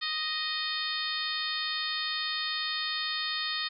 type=harmonic tone with a mistuned harmonic; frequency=622.3 Hz; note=D#5; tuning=in tune; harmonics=2 / 3 / 4 / 5 / 6 / 7 / 8; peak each=-39 / -36 / -41 / -40 / -35 / -35 / -42 dBFS; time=0.01-3.69 s; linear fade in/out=20 ms; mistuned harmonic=6; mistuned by=-38 cents; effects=none